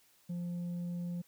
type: tone with tanh clipping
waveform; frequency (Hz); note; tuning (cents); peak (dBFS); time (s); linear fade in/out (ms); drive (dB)
sine; 174.61; F3; 0; -36; 0.29-1.22; 10; 3
effects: white hiss -67 dBFS RMS until 1.27 s